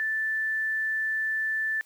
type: tone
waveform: sine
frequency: 1760 Hz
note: A6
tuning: in tune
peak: -25 dBFS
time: 0-1.81 s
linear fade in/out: 0 ms
effects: white hiss -60 dBFS RMS until 1.85 s + high-pass 400 Hz 12 dB/octave